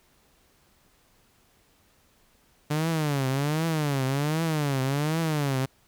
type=tone with vibrato; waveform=sawtooth; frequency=147 Hz; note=D3; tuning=2 cents sharp; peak=-20 dBFS; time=2.7-5.66 s; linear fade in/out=10 ms; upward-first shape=triangle; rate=1.3 Hz; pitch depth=220 cents each way; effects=pink hiss -63 dBFS RMS until 5.87 s